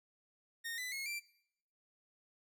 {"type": "tone with pitch steps", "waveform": "sawtooth", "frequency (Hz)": [1845, 2000, 2169, 2352], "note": ["A#6", "B6", "C#7", "D7"], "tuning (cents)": [-18, 21, -38, 2], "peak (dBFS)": -36, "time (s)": [0.64, 1.2], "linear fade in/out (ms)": 20, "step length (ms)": 140, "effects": ["noise-tail reverb RT60 0.7 s tail -20 dB re dry"]}